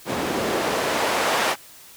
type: noise with band-pass filter sweep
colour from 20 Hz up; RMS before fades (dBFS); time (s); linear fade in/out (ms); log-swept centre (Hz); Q
white; -23; 0.05-1.56; 50; 290 to 880; 0.86
effects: white hiss -46 dBFS RMS until 1.96 s